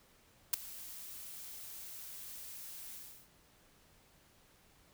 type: noise with ADSR envelope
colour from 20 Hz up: blue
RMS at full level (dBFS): -26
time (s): 0.53-3.29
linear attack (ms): 8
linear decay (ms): 7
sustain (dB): -22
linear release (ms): 350
effects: pink hiss -66 dBFS RMS until 4.93 s